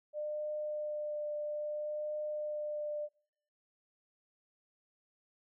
sine tone with vibrato, 600 Hz, D5, 37 cents sharp, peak -35 dBFS, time 0.13-3.09 s, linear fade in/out 50 ms, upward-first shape triangle, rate 0.61 Hz, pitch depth 13 cents each way, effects noise-tail reverb RT60 0.6 s tail -23 dB re dry

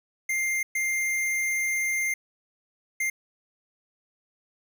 square tone bursts at uneven times, 2104 Hz, C7, 9 cents sharp, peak -25 dBFS, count 3, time 0.29-0.63 / 0.75-2.14 / 3-3.1 s, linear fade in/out 5 ms, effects none

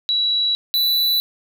sine / square tone pair in turn, 3914 / 3966 Hz, B7 / B7, -16 / +7 cents, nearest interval unison, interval 23 cents, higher second, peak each -16 dBFS, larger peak neither, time 0.09-0.55 / 0.74-1.2 s, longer neither, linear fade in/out 0 ms, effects none

